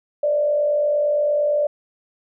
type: tone with frequency modulation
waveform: sine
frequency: 590 Hz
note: D5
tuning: 8 cents sharp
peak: -16 dBFS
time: 0.23-1.67 s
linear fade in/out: 5 ms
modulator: 48.7 Hz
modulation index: 0.48
effects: none

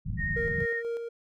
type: low-pass noise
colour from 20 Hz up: white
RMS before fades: -33 dBFS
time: 0.05-0.66 s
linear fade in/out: 20 ms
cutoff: 190 Hz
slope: 48 dB/octave
type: tone with vibrato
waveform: sine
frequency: 1853 Hz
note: A#6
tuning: 11 cents flat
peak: -29 dBFS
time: 0.17-0.83 s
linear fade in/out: 50 ms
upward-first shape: triangle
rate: 11 Hz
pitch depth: 11 cents each way
type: tone with tremolo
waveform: triangle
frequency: 466.2 Hz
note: A#4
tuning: in tune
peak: -27 dBFS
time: 0.36-1.09 s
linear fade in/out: 10 ms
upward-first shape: square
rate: 4.1 Hz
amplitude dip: 40%
effects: none

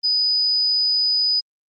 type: tone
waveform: sine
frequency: 4978 Hz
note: D#8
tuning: in tune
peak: -16 dBFS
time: 0.03-1.41 s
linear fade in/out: 20 ms
effects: Opus 32 kbps

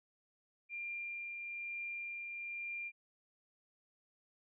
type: tone with tremolo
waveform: sine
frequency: 2390 Hz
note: D7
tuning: 30 cents sharp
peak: -39 dBFS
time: 0.69-2.92 s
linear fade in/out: 50 ms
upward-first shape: triangle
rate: 1.1 Hz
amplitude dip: 30%
effects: none

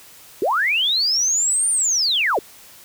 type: linear two-way sweep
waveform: sine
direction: up then down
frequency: 321.9 to 9190 to 321.9 Hz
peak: -16 dBFS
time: 0.42-2.39 s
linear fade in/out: 2 ms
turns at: 1.7 s
effects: white hiss -45 dBFS RMS until 2.84 s

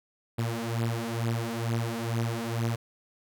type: beating tone pair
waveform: sawtooth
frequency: 114.6 / 116.8 Hz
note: A#2 / A#2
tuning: -29 / +4 cents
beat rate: 2.2 Hz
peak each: -27 dBFS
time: 0.38-2.76 s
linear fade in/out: 10 ms
effects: none

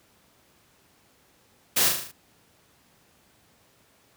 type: noise with echo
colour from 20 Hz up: white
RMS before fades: -22 dBFS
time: 1.76-1.89 s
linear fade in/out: 10 ms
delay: 38 ms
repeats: 6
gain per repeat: -4 dB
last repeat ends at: 2.118 s
effects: pink hiss -61 dBFS RMS until 4.16 s + high-pass 80 Hz 12 dB/octave

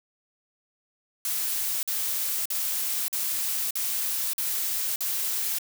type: noise bursts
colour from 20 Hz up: blue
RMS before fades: -28 dBFS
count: 7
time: 1.25-5.586 s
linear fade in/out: 2 ms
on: 580 ms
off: 46 ms
effects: none

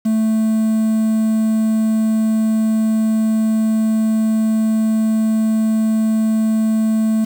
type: tone with quantisation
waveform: triangle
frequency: 220 Hz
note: A3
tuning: in tune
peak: -11 dBFS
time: 0.05-7.25 s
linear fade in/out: 10 ms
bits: 6
effects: none

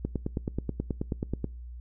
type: click train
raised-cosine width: 3 ms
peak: -16 dBFS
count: 14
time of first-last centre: 0.05-1.443 s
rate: 9.33 Hz
effects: noise-tail reverb RT60 0.4 s tail -25 dB re dry + added 60 Hz sine -39 dBFS peak until 1.8 s

